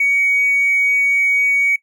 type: tone with hard clipping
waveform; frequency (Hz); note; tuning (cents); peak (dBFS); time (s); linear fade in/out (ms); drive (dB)
sine; 2249; C#7; +24; -13; 0-1.76; 5; 1
effects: noise-tail reverb RT60 0.1 s tail -19 dB re dry